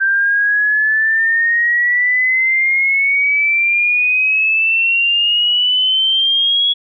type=exponential sweep; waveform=sine; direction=up; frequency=1568 to 3359 Hz; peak=-11 dBFS; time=0-6.74 s; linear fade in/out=20 ms; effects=none